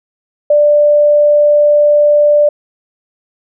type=tone; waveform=sine; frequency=590 Hz; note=D5; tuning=8 cents sharp; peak=-5 dBFS; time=0.5-2.49 s; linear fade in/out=5 ms; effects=none